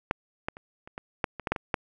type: clicks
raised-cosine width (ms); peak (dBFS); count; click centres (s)
0.5; -9 / -14 / -28 / -29 / -21 / -9 / -21 / -14 / -9 / -17 / -9; 11; 0.111 / 0.485 / 0.569 / 0.875 / 0.979 / 1.242 / 1.397 / 1.472 / 1.52 / 1.562 / 1.742
effects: none